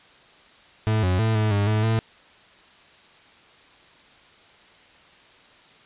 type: tone with pitch steps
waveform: 40% pulse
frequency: 109 / 91.3 / 111.2 / 107.9 / 101.6 / 107.8 / 111.9 Hz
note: A2 / F#2 / A2 / A2 / G#2 / A2 / A2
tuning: -16 / -23 / +19 / -33 / -38 / -35 / +30 cents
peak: -18 dBFS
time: 0.87-1.99 s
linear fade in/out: 0 ms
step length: 160 ms
effects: white hiss -52 dBFS RMS until 5.85 s + resampled to 8000 Hz